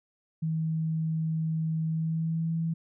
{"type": "tone with pitch glide", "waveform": "sine", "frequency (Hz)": [160, 164.02], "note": ["D#3", "E3"], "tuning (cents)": [49, -8], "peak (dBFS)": -26, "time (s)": [0.42, 2.74], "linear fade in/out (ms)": 10, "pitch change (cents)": 43, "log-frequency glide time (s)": [1.86, 2.53], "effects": []}